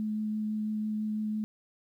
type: tone with vibrato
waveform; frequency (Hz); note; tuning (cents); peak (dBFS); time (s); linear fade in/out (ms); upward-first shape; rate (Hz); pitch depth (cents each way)
sine; 214.3; A3; -45; -29; 0-1.44; 0; triangle; 6; 10
effects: 11-bit